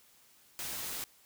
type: noise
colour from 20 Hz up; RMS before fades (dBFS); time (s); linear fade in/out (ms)
white; -39; 0.59-1.04; 0
effects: white hiss -63 dBFS RMS until 1.25 s